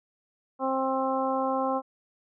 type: harmonic tone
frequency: 264.6 Hz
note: C4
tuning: 20 cents sharp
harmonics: 1 / 2 / 3 / 4 / 5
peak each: -31 / -29 / -30 / -31 / -37 dBFS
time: 0.59-1.82 s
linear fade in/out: 50 ms
effects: none